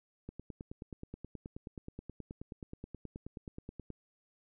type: click train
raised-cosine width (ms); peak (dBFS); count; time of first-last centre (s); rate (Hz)
3; -30; 35; 0.29-3.903; 9.41
effects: none